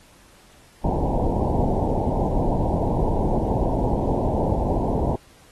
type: low-pass noise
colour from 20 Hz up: pink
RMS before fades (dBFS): -22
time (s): 0.84-5.16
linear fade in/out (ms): 5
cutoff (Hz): 950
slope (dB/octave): 96
effects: pink hiss -53 dBFS RMS until 5.51 s + AAC 32 kbps